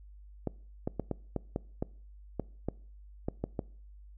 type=clicks; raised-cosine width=2 ms; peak=-18 dBFS; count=12; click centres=0.473 / 0.875 / 0.997 / 1.113 / 1.363 / 1.561 / 1.825 / 2.397 / 2.686 / 3.285 / 3.44 / 3.592 s; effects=noise-tail reverb RT60 0.5 s tail -23 dB re dry + added 50 Hz sine -49 dBFS peak until 4.17 s